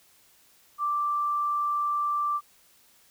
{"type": "tone", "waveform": "sine", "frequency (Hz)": 1174.7, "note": "D6", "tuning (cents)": 0, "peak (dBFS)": -24, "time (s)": [0.78, 2.41], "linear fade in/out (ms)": 50, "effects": ["white hiss -60 dBFS RMS until 3.1 s"]}